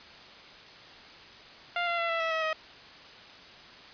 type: tone with pitch steps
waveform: 15% pulse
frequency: 698.5 / 686.9 / 675.5 / 664.3 / 653.2 / 642.4 / 631.7 Hz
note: F5 / F5 / E5 / E5 / E5 / E5 / D#5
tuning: 0 / -29 / +42 / +13 / -16 / -45 / +26 cents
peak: -21 dBFS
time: 1.76-2.53 s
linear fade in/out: 2 ms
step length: 110 ms
effects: white hiss -49 dBFS RMS until 3.93 s + resampled to 11025 Hz